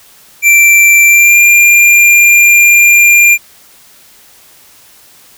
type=tone with pitch glide; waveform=square; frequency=2349 to 2394 Hz; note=D7 to D7; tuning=0 to +33 cents; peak=-3 dBFS; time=0.42-3.38 s; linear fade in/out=50 ms; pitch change=+33 cents; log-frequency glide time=1.06-1.39 s; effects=white hiss -41 dBFS RMS until 5.37 s